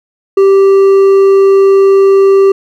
triangle tone with hard clipping, 390.7 Hz, G4, 6 cents flat, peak -4 dBFS, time 0.37-2.52 s, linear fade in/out 5 ms, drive 7 dB, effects none

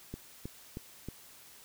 click train, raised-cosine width 3 ms, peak -26 dBFS, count 4, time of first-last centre 0.14-1.086 s, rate 3.17 Hz, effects white hiss -55 dBFS RMS until 1.64 s

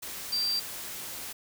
sine tone in noise, 4699 Hz, D8, in tune, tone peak -26 dBFS, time 0.32-0.6 s, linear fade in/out 10 ms, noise white, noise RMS -39 dBFS, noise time 0.02-1.33 s, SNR +10 dB, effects none

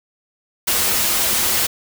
white noise with comb filter, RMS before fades -18 dBFS, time 0.67-1.67 s, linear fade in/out 10 ms, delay 6.9 ms, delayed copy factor -0.6, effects none

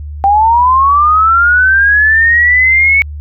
sine linear sweep, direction up, 781 to 2233 Hz, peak -5 dBFS, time 0.24-3.02 s, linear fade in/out 0 ms, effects added 74 Hz sine -21 dBFS peak until 3.2 s

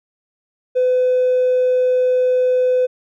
sine tone with hard clipping, 505 Hz, B4, 39 cents sharp, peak -13 dBFS, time 0.75-2.87 s, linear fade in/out 20 ms, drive 1 dB, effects none

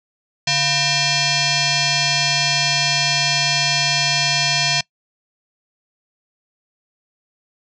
sine tone with frequency modulation, 987.8 Hz, B5, in tune, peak -15 dBFS, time 0.47-4.81 s, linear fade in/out 5 ms, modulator 843 Hz, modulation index 6, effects noise-tail reverb RT60 0.1 s tail -23 dB re dry

